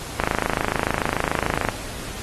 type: click train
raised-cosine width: 0.5 ms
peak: -5 dBFS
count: 41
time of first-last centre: 0.2-1.687 s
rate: 26.9 Hz
effects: pink hiss -34 dBFS RMS until 2.22 s + AAC 32 kbps